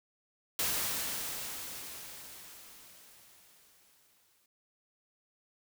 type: noise with exponential decay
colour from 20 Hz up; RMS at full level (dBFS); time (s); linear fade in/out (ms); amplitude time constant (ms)
white; -31; 0.59-4.46; 2; 840
effects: none